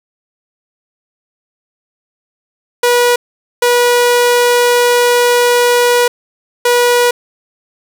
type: tone bursts at uneven times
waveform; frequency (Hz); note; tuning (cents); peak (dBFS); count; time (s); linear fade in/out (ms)
sawtooth; 485.2; B4; -31; -4; 3; 2.83-3.16 / 3.62-6.08 / 6.65-7.11; 5
effects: none